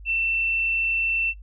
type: tone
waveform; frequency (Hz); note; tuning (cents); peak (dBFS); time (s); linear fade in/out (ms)
sine; 2684; E7; +31; -21; 0.05-1.34; 50
effects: noise-tail reverb RT60 0.1 s tail -18 dB re dry + added 50 Hz sine -39 dBFS peak until 1.42 s